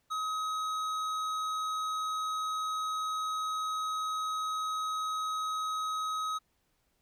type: tone with tanh clipping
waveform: sine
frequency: 1269 Hz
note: D#6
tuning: 34 cents sharp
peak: -33 dBFS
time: 0.1-6.39 s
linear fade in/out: 20 ms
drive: 13 dB
effects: pink hiss -75 dBFS RMS until 7.01 s